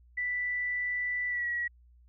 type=tone with pitch glide; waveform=sine; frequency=1975.5 to 1920.4 Hz; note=B6 to B6; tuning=0 to -49 cents; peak=-29 dBFS; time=0.17-1.68 s; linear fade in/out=10 ms; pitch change=-49 cents; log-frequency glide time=1.28-1.47 s; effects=added 60 Hz sine -56 dBFS peak until 2.08 s